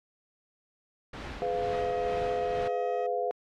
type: noise with tremolo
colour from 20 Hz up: pink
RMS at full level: -38 dBFS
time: 1.13-2.68 s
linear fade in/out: 5 ms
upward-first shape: sine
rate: 2.1 Hz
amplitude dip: 45%
type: chord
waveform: sine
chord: F diminished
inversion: first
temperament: just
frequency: 419.1 / 502.9 / 698.5 Hz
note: Ab4 / Cb5 / F5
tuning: +16 / +31 / 0 cents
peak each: -33 / -31 / -31 dBFS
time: 1.42-3.31 s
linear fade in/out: 0 ms
type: tone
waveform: 15% pulse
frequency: 633 Hz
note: D#5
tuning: 30 cents sharp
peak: -36 dBFS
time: 1.72-3.07 s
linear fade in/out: 10 ms
effects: low-pass 3000 Hz 12 dB/octave + AAC 64 kbps